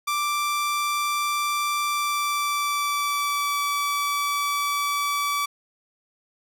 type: tone with pitch glide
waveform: sawtooth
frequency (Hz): 1174.7 to 1151.2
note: D6 to D6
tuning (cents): 0 to -35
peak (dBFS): -19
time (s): 0.07-5.46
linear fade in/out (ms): 10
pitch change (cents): -35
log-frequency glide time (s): 1.86-3.6
effects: none